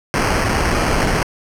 pink noise with sample-and-hold, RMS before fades -17 dBFS, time 0.14-1.23 s, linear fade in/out 0 ms, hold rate 3675 Hz, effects low-pass 10000 Hz 12 dB/octave

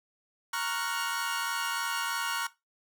sawtooth chord, Gb major seventh, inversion first, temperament equal, 932.3 / 1108.7 / 1396.9 / 1480 Hz, Bb5 / Db6 / F6 / Gb6, 0 / 0 / 0 / 0 cents, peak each -32 dBFS, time 0.53-2.47 s, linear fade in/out 5 ms, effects noise-tail reverb RT60 0.2 s tail -17 dB re dry

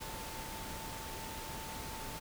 sine tone in noise, 889 Hz, A5, 18 cents sharp, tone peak -48 dBFS, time 0-2.2 s, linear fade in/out 20 ms, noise pink, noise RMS -44 dBFS, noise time 0-2.2 s, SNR -7 dB, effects none

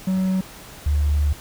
triangle / sine tone pair in turn, 187.8 / 73.4 Hz, F#3 / D2, +26 / 0 cents, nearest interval octave + major third, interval 1626 cents, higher first, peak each -16 dBFS, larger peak neither, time 0.07-0.41 / 0.86-1.33 s, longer second, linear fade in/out 5 ms, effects pink hiss -41 dBFS RMS until 1.4 s

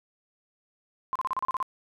sine tone bursts, 1046.5 Hz, C6, in tune, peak -25 dBFS, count 9, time 1.13-1.627 s, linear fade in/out 0 ms, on 25 ms, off 34 ms, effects none

